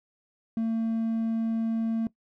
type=tone; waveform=triangle; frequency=225.8 Hz; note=A3; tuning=45 cents sharp; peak=-22 dBFS; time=0.57-2.07 s; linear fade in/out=2 ms; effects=noise-tail reverb RT60 0.1 s tail -20 dB re dry + tanh soft clip ceiling -18 dBFS